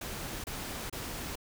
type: noise bursts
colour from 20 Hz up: pink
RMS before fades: -39 dBFS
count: 3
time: 0.01-1.356 s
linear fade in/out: 5 ms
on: 430 ms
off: 28 ms
effects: none